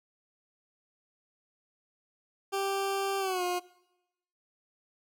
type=tone with pitch glide; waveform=20% pulse; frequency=392 to 357.4 Hz; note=G4 to F4; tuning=0 to +40 cents; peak=-24 dBFS; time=2.52-3.6 s; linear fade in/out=20 ms; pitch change=-160 cents; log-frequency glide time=3.19-3.43 s; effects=noise-tail reverb RT60 0.9 s tail -21 dB re dry